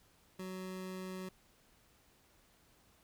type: tone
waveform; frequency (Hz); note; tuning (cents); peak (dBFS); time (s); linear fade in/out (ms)
25% pulse; 186.3; F#3; +12; -38; 0.39-1.29; 5
effects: pink hiss -68 dBFS RMS until 3.03 s